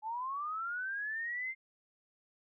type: linear sweep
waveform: sine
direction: up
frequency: 847 to 2109 Hz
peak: -35 dBFS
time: 0.02-1.55 s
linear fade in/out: 50 ms
effects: none